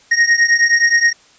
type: beating tone pair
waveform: square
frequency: 1864.7 / 1874.2 Hz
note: A#6 / A#6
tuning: 0 / +9 cents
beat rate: 9.5 Hz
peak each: -13 / -15 dBFS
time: 0.11-1.13 s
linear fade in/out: 10 ms
effects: white hiss -49 dBFS RMS until 1.38 s + resampled to 16000 Hz